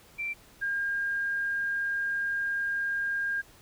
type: tone pair in turn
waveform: sine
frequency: 2349 / 1611.5 Hz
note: D7 / G6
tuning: 0 / +47 cents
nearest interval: perfect fifth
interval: 653 cents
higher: first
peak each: -30 / -27 dBFS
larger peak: second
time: 0.18-0.34 / 0.61-3.42 s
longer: second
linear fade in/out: 20 ms
effects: pink hiss -56 dBFS RMS until 3.61 s